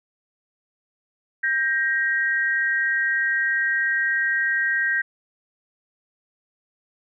sine tone pair together, 1584.2 / 1884 Hz, G6 / A#6, +18 / +18 cents, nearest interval minor third, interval 300 cents, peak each -22 dBFS, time 1.43-5.02 s, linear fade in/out 10 ms, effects none

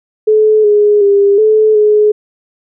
sine tone with pitch steps, 430.7 / 416 / 401.3 / 432.5 / 422.3 Hz, A4 / G#4 / G4 / A4 / G#4, -37 / +3 / +41 / -30 / +29 cents, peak -5 dBFS, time 0.27-2.12 s, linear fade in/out 10 ms, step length 370 ms, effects none

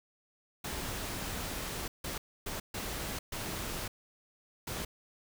pink noise bursts at uneven times, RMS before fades -38 dBFS, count 6, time 0.64-1.88 / 2.04-2.18 / 2.46-2.6 / 2.74-3.19 / 3.32-3.88 / 4.67-4.85 s, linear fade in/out 5 ms, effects none

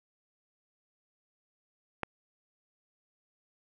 click, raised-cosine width 0.5 ms, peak -16 dBFS, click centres 2.033 s, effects none

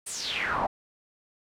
brown noise with band-pass filter sweep, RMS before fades -30 dBFS, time 0.06-0.67 s, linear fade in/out 10 ms, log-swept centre 9700 to 730 Hz, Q 5.6, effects none

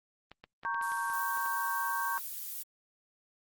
clicks, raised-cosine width 0.3 ms, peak -32 dBFS, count 9, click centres 0.316 / 0.44 / 0.634 / 0.745 / 0.813 / 0.919 / 1.1 / 1.373 / 1.46 s
sine chord, G diminished, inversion first, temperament equal, 932.3 / 1108.7 / 1568 Hz, Bb5 / Db6 / G6, 0 / 0 / 0 cents, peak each -35 dBFS, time 0.65-2.18 s, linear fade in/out 0 ms
violet noise, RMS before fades -40 dBFS, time 0.82-2.63 s, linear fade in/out 5 ms
effects Opus 32 kbps

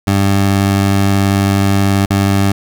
20% pulse tone with dropouts, 98.6 Hz, G2, 11 cents sharp, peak -5 dBFS, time 0.07-2.52 s, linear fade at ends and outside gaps 5 ms, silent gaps 2.059-2.104 s, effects none

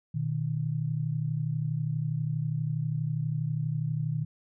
sine tone pair together, 121.86 / 154.2 Hz, B2 / D#3, -23 / -15 cents, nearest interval major third, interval 408 cents, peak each -31 / -29 dBFS, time 0.14-4.25 s, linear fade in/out 10 ms, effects none

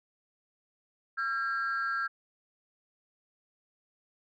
sine tone pair together, 1361 / 1615.8 Hz, F6 / G#6, -45 / -48 cents, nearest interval minor third, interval 297 cents, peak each -30 / -30 dBFS, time 1.17-2.08 s, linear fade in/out 20 ms, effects tanh soft clip ceiling -25 dBFS

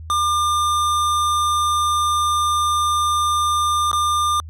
square tone with dropouts, 1200 Hz, D6, 37 cents sharp, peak -17 dBFS, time 0.1-4.4 s, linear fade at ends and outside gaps 0 ms, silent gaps 3.915-3.93 s, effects added 80 Hz sine -32 dBFS peak until 4.49 s + low-pass 11000 Hz 12 dB/octave

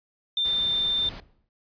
sine tone, 3586 Hz, A7, 32 cents sharp, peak -22 dBFS, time 0.37-1.09 s, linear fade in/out 2 ms
pink noise, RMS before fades -41 dBFS, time 0.45-1.2 s, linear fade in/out 0 ms
brown noise with exponential decay, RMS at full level -36 dBFS, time 1.05-1.49 s, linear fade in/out 1 ms, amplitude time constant 94 ms
effects resampled to 11025 Hz

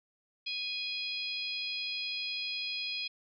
harmonic tone, 828 Hz, G#5, 5 cents flat, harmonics 3 / 4 / 5 / 6, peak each -38 / -39 / -40 / -41 dBFS, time 0.46-3.08 s, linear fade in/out 10 ms, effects none

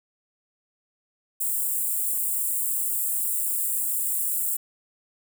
white high-pass noise, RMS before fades -26 dBFS, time 1.4-4.57 s, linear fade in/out 10 ms, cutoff 7500 Hz, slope 96 dB/octave, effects none

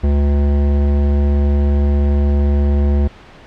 sine tone with hard clipping, 71.5 Hz, D2, 46 cents flat, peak -13 dBFS, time 0.03-3.08 s, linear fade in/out 10 ms, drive 15 dB, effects pink hiss -40 dBFS RMS until 3.46 s + low-pass 3000 Hz 12 dB/octave

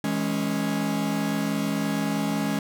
45% pulse chord, C# minor, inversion first, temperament equal with one note detuned, 161.7 / 207.7 / 277.2 Hz, E3 / G#3 / C#4, -33 / 0 / 0 cents, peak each -31 / -27 / -28 dBFS, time 0.04-2.59 s, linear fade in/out 2 ms, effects none

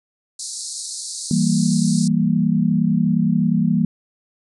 white band-pass noise, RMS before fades -30 dBFS, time 0.39-2.08 s, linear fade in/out 5 ms, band 4000 to 9800 Hz, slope 96 dB/octave
sine chord, E diminished, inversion none, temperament equal, 164.81 / 196 / 233.1 Hz, E3 / G3 / Bb3, 0 / 0 / 0 cents, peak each -19 dBFS, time 1.31-3.85 s, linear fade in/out 2 ms
effects none

